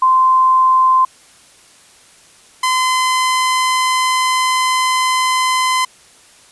sine / sawtooth tone pair in turn, 1038 / 1026.1 Hz, C6 / C6, -14 / -34 cents, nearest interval unison, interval 20 cents, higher first, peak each -8 / -9 dBFS, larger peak first, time 0.02-1.05 / 2.63-5.85 s, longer second, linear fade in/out 5 ms, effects white hiss -46 dBFS RMS until 6.51 s + resampled to 24000 Hz

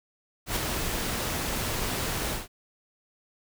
pink noise with ADSR envelope, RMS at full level -26 dBFS, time 0.46-2.48 s, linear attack 100 ms, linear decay 11 ms, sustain -4 dB, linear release 170 ms, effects none

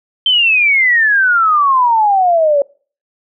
sine exponential sweep, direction down, 3136 to 554.4 Hz, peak -8 dBFS, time 0.26-2.62 s, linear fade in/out 2 ms, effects noise-tail reverb RT60 0.4 s tail -24 dB re dry

